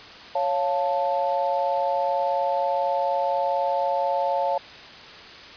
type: chord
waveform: sine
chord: Db augmented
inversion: none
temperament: equal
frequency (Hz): 554.4 / 698.5 / 880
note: Db5 / F5 / A5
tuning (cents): 0 / 0 / 0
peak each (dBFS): -25 / -26 / -25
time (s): 0.35-4.58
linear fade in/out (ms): 5
effects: white hiss -42 dBFS RMS until 5.56 s + resampled to 11025 Hz